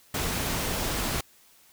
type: noise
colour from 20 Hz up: pink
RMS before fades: -29 dBFS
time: 0.14-1.21 s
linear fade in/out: 5 ms
effects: white hiss -58 dBFS RMS until 1.72 s